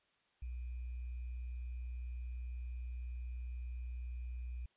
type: tone with sample-and-hold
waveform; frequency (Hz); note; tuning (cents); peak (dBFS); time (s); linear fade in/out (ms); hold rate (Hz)
sine; 61; B1; -21; -40; 0.42-4.66; 5; 2450
effects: white hiss -75 dBFS RMS until 4.76 s + resampled to 8000 Hz